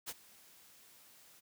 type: noise with ADSR envelope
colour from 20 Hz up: white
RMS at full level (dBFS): -40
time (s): 0.06-1.41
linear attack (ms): 31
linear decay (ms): 41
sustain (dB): -21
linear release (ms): 25
effects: high-pass 80 Hz 12 dB/octave